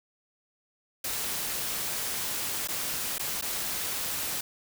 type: noise with dropouts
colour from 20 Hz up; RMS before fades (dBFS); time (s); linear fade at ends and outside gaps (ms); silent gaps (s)
white; -32; 1.04-4.41; 5; 2.675-2.685 / 3.183-3.194 / 3.413-3.422
effects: none